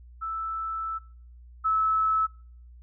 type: tone pair in turn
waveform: sine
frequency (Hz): 1318.5 / 1301.9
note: E6 / E6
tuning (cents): 0 / -22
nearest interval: unison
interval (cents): 22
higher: first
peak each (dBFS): -29 / -21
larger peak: second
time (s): 0.21-0.99 / 1.64-2.27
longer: first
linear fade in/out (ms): 20
effects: noise-tail reverb RT60 0.5 s tail -24 dB re dry + added 60 Hz sine -46 dBFS peak until 2.82 s